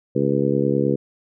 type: harmonic tone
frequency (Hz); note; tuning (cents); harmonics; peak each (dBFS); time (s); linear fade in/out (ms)
69.7; C#2; +10; 2 / 3 / 4 / 5 / 6 / 7; -24 / -24 / -24 / -24 / -24 / -24; 0.15-0.96; 10
effects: none